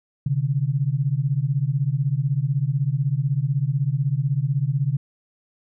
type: beating tone pair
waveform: sine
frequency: 130.5 / 146.5 Hz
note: C3 / D3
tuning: -4 / -4 cents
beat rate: 16 Hz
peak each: -22 dBFS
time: 0.26-4.97 s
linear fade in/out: 5 ms
effects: none